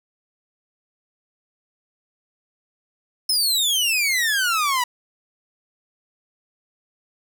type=exponential sweep; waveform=sawtooth; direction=down; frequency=5274 to 958 Hz; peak=-15 dBFS; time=3.29-4.84 s; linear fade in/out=5 ms; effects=none